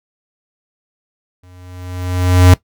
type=tone with exponential growth; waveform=square; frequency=90.5 Hz; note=F#2; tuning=38 cents flat; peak=-3 dBFS; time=1.43-2.54 s; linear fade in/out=5 ms; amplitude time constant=240 ms; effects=noise-tail reverb RT60 0.1 s tail -17 dB re dry